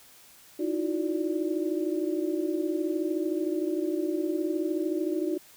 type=tone cluster; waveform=sine; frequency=310.5 / 329.9 / 363.6 / 584 Hz; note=D#4 / E4 / F#4 / D5; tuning=-3 / +1 / -30 / -10 cents; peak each=-30 / -32 / -30 / -38 dBFS; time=0.59-5.38 s; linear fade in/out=10 ms; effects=white hiss -54 dBFS RMS until 5.56 s